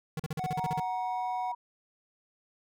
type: tone bursts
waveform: square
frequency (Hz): 155.56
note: D#3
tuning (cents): 0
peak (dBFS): -32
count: 10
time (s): 0.17-0.799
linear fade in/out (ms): 2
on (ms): 26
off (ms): 41
type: tone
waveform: triangle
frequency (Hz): 740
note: F#5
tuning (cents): 0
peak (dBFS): -30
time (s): 0.39-1.52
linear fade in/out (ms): 5
type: tone with pitch glide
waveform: sine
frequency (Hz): 940 to 960.3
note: A#5 to B5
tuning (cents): +14 to -49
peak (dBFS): -34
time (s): 0.57-1.55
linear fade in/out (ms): 10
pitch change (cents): +37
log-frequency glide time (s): 0.81-1.27
effects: none